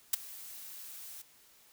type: noise with ADSR envelope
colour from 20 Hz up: blue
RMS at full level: -24 dBFS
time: 0.13-1.22 s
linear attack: 7 ms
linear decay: 13 ms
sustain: -23 dB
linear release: 6 ms
effects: white hiss -62 dBFS RMS until 1.72 s